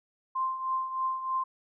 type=tone with tremolo; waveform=sine; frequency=1046.5 Hz; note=C6; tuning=in tune; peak=-25 dBFS; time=0.35-1.44 s; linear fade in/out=10 ms; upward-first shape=triangle; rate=3.2 Hz; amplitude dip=70%; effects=none